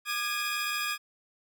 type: tone cluster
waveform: 25% pulse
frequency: 1206 / 1656 / 2491 Hz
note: D6 / G#6 / D#7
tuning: +46 / -5 / +1 cents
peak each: -30 dBFS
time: 0.05-0.98 s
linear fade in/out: 50 ms
effects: none